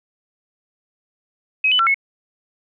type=tone with pitch steps; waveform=sine; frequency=2542 / 3000 / 1349 / 2191 Hz; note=D#7 / F#7 / E6 / C#7; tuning=+36 / +23 / +40 / -21 cents; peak=-13 dBFS; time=1.64-1.944 s; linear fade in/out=5 ms; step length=76 ms; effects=none